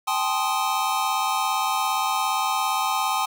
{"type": "chord", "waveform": "square", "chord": "A half-diminished seventh", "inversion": "third", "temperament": "equal with one note detuned", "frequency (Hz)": [784, 861.4, 1046.5, 1244.5], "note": ["G5", "A5", "C6", "Eb6"], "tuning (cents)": [0, -37, 0, 0], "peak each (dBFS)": -28, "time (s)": [0.07, 3.26], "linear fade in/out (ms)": 10, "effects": []}